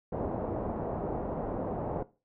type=low-pass noise; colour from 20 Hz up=white; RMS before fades=-34 dBFS; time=0.12-2.03 s; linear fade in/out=5 ms; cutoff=740 Hz; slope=24 dB/octave; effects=noise-tail reverb RT60 0.3 s tail -18 dB re dry